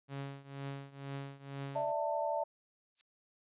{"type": "tone with tremolo", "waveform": "sawtooth", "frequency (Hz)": 138.59, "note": "C#3", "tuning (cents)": 0, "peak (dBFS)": -34, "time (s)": [0.08, 1.93], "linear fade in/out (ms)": 50, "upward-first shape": "triangle", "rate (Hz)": 2.1, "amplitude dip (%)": 90}
{"type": "chord", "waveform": "sine", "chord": "D suspended second", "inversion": "none", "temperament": "equal with one note detuned", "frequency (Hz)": [587.3, 659.3, 892.8], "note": ["D5", "E5", "A5"], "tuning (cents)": [0, 0, 25], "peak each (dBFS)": -36, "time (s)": [1.75, 2.44], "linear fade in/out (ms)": 10}
{"type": "noise with exponential growth", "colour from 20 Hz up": "violet", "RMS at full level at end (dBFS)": -46, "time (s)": [2.94, 3.01], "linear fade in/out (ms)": 0, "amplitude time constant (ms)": 15}
{"effects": ["resampled to 8000 Hz"]}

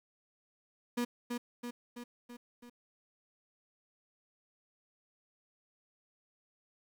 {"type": "tone with echo", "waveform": "35% pulse", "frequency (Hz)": 241.2, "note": "B3", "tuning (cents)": -41, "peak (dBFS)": -29, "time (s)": [0.97, 1.05], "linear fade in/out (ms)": 10, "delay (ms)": 330, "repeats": 5, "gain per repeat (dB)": -4, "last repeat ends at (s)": 2.7, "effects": ["11-bit"]}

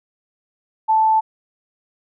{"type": "tone", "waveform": "sine", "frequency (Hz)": 878, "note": "A5", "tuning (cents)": -4, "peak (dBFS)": -12, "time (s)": [0.88, 1.21], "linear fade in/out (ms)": 20, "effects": []}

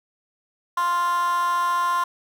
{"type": "tone with high-pass filter", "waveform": "15% pulse", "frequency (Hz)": 349.2, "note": "F4", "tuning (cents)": 0, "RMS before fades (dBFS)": -22, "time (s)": [0.77, 2.04], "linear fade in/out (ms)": 5, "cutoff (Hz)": 1100, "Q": 8, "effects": []}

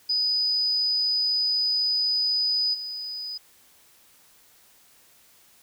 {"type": "tone with level steps", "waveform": "sine", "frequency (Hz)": 4978, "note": "D#8", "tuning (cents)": 0, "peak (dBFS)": [-21, -31], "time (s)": [0.09, 3.38], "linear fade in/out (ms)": 10, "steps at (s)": 2.73, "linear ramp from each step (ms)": 20, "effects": ["white hiss -57 dBFS RMS until 5.62 s"]}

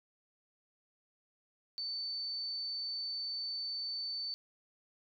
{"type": "tone", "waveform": "sine", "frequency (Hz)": 4529, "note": "C#8", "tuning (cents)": 36, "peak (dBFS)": -36, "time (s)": [1.78, 4.34], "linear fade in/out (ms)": 0, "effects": []}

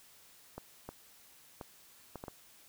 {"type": "clicks", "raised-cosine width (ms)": 1, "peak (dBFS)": -28, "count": 6, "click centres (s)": [0.58, 0.89, 1.612, 2.157, 2.239, 2.282], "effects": ["white hiss -60 dBFS RMS until 2.68 s"]}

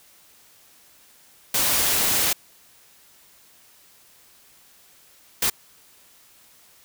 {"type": "noise bursts at uneven times", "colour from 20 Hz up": "white", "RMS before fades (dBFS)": -21, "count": 2, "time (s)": [[1.54, 2.33], [5.42, 5.5]], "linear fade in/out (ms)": 5, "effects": ["white hiss -54 dBFS RMS until 6.84 s"]}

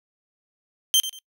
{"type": "tone with echo", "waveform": "sawtooth", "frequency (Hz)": 3136, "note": "G7", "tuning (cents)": 0, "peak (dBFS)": -12, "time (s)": [0.94, 1], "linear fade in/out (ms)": 0, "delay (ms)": 94, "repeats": 2, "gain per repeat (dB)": -12, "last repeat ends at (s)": 1.188, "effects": ["noise-tail reverb RT60 0.1 s tail -24 dB re dry"]}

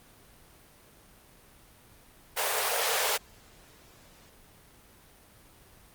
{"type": "high-pass noise", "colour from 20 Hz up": "pink", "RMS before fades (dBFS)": -28, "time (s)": [2.36, 3.18], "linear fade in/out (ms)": 20, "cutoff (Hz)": 420, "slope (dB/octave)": 96, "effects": ["pink hiss -56 dBFS RMS until 5.94 s", "Opus 32 kbps"]}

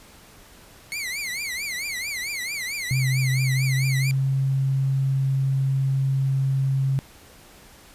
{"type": "tone with vibrato", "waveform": "sawtooth", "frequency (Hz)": 2158, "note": "C#7", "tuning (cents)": -47, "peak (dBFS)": -24, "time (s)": [0.92, 4.11], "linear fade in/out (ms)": 0, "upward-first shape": "triangle", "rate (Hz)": 4.5, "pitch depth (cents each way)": 210}
{"type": "tone with pitch glide", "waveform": "sine", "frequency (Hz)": [130.81, 134.95], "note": ["C3", "C#3"], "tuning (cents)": [0, -46], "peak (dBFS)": -19, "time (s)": [2.91, 6.99], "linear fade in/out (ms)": 0, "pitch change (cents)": 54, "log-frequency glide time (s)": [3.4, 4.29]}
{"effects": ["pink hiss -49 dBFS RMS until 7.94 s", "resampled to 32000 Hz"]}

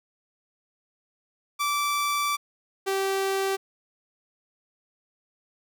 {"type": "tone pair in turn", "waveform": "sawtooth", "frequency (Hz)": [1163, 388.1], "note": ["D6", "G4"], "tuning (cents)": [-17, -17], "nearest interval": "octave + perfect fifth", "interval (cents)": 1900, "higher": "first", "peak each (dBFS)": -20, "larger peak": "neither", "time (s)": [[1.59, 2.37], [2.86, 3.57]], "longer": "first", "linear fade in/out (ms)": 20, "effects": []}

